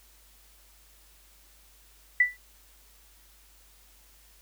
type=tone with exponential decay; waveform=sine; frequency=1975.5 Hz; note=B6; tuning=in tune; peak=-14 dBFS; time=2.2-2.37 s; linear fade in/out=5 ms; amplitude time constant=35 ms; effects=added 50 Hz sine -59 dBFS peak until 4.41 s + white hiss -59 dBFS RMS until 4.41 s